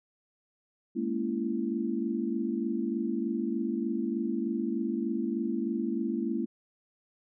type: chord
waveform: sine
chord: A# half-diminished seventh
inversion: third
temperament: just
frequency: 209.8 / 233.1 / 279.7 / 335.6 Hz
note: G#3 / A#3 / C#4 / E4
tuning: +18 / 0 / +16 / +31 cents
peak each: -34 / -32 / -36 / -33 dBFS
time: 0.95-6.46 s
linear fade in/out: 20 ms
effects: none